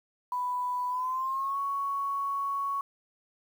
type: tone with pitch glide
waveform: sine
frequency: 991 to 1112.4 Hz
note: B5 to C#6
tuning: +6 to +6 cents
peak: -28 dBFS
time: 0.32-2.81 s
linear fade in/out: 2 ms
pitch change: +200 cents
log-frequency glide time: 0.89-1.58 s
effects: 9-bit